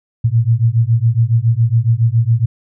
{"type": "beating tone pair", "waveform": "sine", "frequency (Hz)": [111.9, 119.1], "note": ["A2", "A#2"], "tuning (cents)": [30, 38], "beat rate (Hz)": 7.2, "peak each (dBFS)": -13, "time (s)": [0.24, 2.46], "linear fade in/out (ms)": 10, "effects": []}